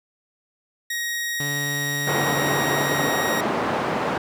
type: tone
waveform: sawtooth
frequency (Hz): 1885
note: A#6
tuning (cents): +19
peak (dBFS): -21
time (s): 0.9-3.41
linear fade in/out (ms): 5
type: tone with vibrato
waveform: sawtooth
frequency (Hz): 143.8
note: D3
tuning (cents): -36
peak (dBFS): -24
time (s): 1.4-3.07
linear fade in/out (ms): 2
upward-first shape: square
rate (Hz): 19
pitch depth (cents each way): 10
type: band-pass noise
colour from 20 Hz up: white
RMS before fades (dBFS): -24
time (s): 2.07-4.18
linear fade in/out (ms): 5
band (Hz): 160 to 970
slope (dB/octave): 12
effects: none